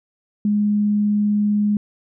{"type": "tone with vibrato", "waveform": "sine", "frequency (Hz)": 207.7, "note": "G#3", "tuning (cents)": 0, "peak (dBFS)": -15, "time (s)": [0.45, 1.77], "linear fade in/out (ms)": 2, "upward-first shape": "sine", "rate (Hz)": 20, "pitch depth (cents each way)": 9, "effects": []}